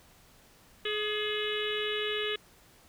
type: harmonic tone with a mistuned harmonic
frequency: 423.8 Hz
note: G#4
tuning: 35 cents sharp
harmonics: 1 / 3 / 4 / 5 / 6 / 7 / 8 / 9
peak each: -33 / -42 / -39 / -40 / -41 / -36 / -39 / -42 dBFS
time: 0.85-2.36 s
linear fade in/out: 5 ms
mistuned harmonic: 3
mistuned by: -35 cents
effects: pink hiss -59 dBFS RMS until 2.88 s